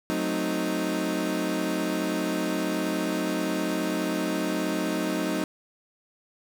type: chord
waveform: 30% pulse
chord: F# diminished seventh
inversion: none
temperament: equal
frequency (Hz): 185 / 220 / 261.6 / 311.1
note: F#3 / A3 / C4 / Eb4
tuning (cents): 0 / 0 / 0 / 0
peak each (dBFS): -29 / -31 / -30 / -26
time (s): 0.1-5.44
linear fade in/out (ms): 0
effects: none